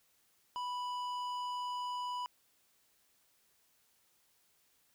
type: tone with tanh clipping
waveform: sine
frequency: 987.8 Hz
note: B5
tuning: in tune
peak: -38 dBFS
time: 0.56-2.26 s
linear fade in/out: 0 ms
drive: 12 dB
effects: white hiss -72 dBFS RMS until 4.94 s